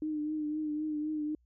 sine tone with vibrato, 304.4 Hz, D#4, 38 cents flat, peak -31 dBFS, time 0.02-1.35 s, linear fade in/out 2 ms, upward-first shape triangle, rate 3.9 Hz, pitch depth 41 cents each way, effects added 60 Hz sine -65 dBFS peak until 1.45 s

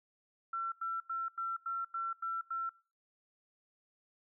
sine tone bursts, 1350 Hz, E6, 41 cents sharp, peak -34 dBFS, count 8, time 0.53-2.694 s, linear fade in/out 5 ms, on 190 ms, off 92 ms, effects noise-tail reverb RT60 0.4 s tail -23 dB re dry

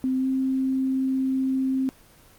sine tone with pitch glide, 260 to 263.8 Hz, C4 to C4, -11 to +14 cents, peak -21 dBFS, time 0.04-1.89 s, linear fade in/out 0 ms, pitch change +25 cents, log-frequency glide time 0.18-0.27 s, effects pink hiss -53 dBFS RMS until 2.38 s + Opus 24 kbps

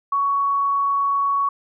sine tone, 1118 Hz, C#6, 14 cents sharp, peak -17 dBFS, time 0.12-1.49 s, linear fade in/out 5 ms, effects none

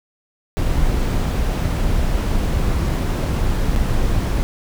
brown noise with dropouts, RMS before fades -18 dBFS, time 0.57-4.43 s, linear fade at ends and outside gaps 0 ms, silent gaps 3.754-3.761 s, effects none

